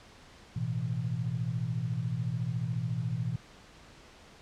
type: chord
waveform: sine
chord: A suspended second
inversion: none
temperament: equal with one note detuned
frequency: 110 / 123.97 / 164.81 Hz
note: A2 / B2 / E3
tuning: 0 / +7 / 0 cents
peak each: -36 / -32 / -35 dBFS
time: 0.56-3.36 s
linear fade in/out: 5 ms
effects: pink hiss -54 dBFS RMS until 4.41 s + low-pass 6000 Hz 12 dB/octave